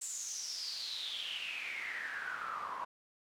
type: noise with band-pass filter sweep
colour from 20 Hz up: pink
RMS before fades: -41 dBFS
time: 0.01-2.85 s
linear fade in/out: 10 ms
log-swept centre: 7700 to 1000 Hz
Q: 9
effects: none